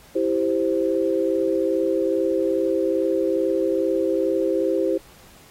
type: chord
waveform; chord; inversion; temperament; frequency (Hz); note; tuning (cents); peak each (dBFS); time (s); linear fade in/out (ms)
sine; C major; first; equal; 329.6 / 392 / 523.3; E4 / G4 / C5; 0 / 0 / 0; -23; 0.15-4.98; 10
effects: pink hiss -50 dBFS RMS until 5.5 s + AAC 48 kbps